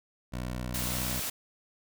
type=tone with pitch glide; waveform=15% pulse; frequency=61.74 to 62.6 Hz; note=B1 to B1; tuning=0 to +24 cents; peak=-27 dBFS; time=0.32-1.21 s; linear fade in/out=20 ms; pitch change=+24 cents; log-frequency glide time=0.94-1.05 s
type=noise; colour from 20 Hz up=white; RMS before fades=-34 dBFS; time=0.74-1.3 s; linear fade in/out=5 ms
effects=none